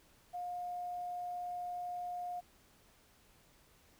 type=tone with quantisation; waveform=sine; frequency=712 Hz; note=F5; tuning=33 cents sharp; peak=-38 dBFS; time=0.33-2.41 s; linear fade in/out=20 ms; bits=11; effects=pink hiss -66 dBFS RMS until 3.99 s